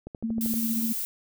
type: click train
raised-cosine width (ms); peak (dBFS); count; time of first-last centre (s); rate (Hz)
2; -24; 7; 0.07-0.539; 12.8
type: tone with tremolo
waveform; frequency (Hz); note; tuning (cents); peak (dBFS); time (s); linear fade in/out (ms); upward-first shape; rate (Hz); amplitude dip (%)
sine; 226; A3; +47; -24; 0.23-0.93; 10; sine; 15; 40
type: noise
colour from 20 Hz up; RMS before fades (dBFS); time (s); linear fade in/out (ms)
violet; -31; 0.41-1.05; 0
effects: none